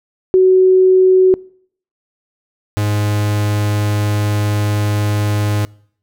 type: tone pair in turn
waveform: sine / 45% pulse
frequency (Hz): 373.5 / 104.21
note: F#4 / G#2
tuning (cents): +16 / +6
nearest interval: octave + minor seventh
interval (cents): 2210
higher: first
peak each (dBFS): -6 / -14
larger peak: first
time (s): 0.34-1.34 / 2.77-5.65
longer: second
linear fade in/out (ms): 0
effects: noise-tail reverb RT60 0.6 s tail -25 dB re dry